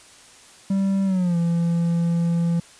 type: tone with pitch glide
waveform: triangle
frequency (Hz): 194.7 to 169.5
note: G3 to E3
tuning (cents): -12 to +49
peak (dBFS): -16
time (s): 0.7-2.6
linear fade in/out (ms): 5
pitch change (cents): -239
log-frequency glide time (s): 1.05-1.37
effects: white hiss -48 dBFS RMS until 2.79 s + resampled to 22050 Hz